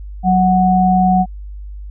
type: tone pair together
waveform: sine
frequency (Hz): 185 / 740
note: F#3 / F#5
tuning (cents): 0 / 0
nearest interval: 2 octaves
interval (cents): 2400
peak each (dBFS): -12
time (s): 0.23-1.26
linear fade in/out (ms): 50
effects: added 50 Hz sine -27 dBFS peak until 1.9 s